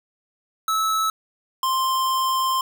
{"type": "tone pair in turn", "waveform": "square", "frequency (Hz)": [1303, 1048.5], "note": ["E6", "C6"], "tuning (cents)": [-20, 3], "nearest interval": "major third", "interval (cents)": 377, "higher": "first", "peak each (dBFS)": -20, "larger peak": "neither", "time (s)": [[0.68, 1.1], [1.63, 2.61]], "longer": "second", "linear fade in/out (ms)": 2, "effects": []}